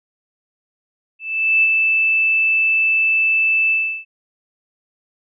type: tone with ADSR envelope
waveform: sine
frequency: 2637 Hz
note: E7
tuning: in tune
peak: -10 dBFS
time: 1.19-4.05 s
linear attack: 440 ms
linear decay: 35 ms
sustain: -3 dB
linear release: 340 ms
effects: none